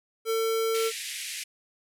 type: tone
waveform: square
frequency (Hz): 450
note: A4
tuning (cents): +39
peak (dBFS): -25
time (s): 0.25-0.92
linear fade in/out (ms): 50
type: band-pass noise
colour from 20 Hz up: pink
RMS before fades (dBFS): -36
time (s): 0.74-1.44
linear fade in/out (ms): 10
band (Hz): 1900 to 12000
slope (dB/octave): 48
effects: none